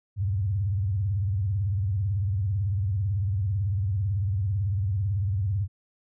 sine tone with vibrato, 98 Hz, G2, in tune, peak -23 dBFS, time 0.16-5.68 s, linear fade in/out 50 ms, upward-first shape sine, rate 18 Hz, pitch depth 190 cents each way, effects none

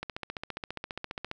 click train, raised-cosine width 0.3 ms, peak -19 dBFS, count 20, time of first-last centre 0.03-1.314 s, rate 14.8 Hz, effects none

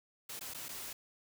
white noise with dropouts, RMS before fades -44 dBFS, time 0.29-0.93 s, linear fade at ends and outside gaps 5 ms, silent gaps 0.394-0.409 / 0.538-0.545 / 0.685-0.689 s, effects none

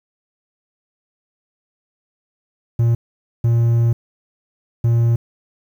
triangle tone bursts at uneven times, 116.9 Hz, A#2, 5 cents sharp, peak -10 dBFS, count 3, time 2.79-2.95 / 3.44-3.93 / 4.84-5.16 s, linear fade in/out 5 ms, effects 8-bit

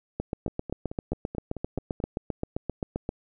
two click trains, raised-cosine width 2 ms, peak -15 / -22 dBFS, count 23 / 8, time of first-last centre 0.2-3.091 / 0.48-2.002 s, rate 7.61 / 4.6 Hz, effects none

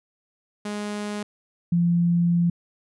sawtooth / sine tone pair in turn, 207.7 / 172.15 Hz, G#3 / F3, 0 / -25 cents, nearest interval minor third, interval 325 cents, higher first, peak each -24 / -17 dBFS, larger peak second, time 0.65-1.23 / 1.72-2.5 s, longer second, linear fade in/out 5 ms, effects resampled to 24000 Hz

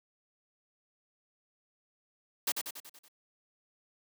white noise with echo, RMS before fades -30 dBFS, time 2.47-2.52 s, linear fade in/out 5 ms, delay 94 ms, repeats 6, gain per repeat -5 dB, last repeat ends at 3.084 s, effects high-pass 200 Hz 12 dB/octave

